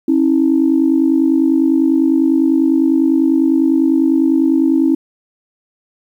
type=tone pair together; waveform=sine; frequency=271.4 / 321.4 Hz; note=C#4 / E4; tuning=-36 / -44 cents; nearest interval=minor third; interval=292 cents; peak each=-12 dBFS; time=0.08-4.95 s; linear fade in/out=5 ms; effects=tanh soft clip ceiling -2 dBFS + 8-bit